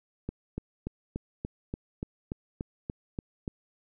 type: click train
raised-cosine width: 3 ms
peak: -20 dBFS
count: 12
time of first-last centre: 0.29-3.478 s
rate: 3.45 Hz
effects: none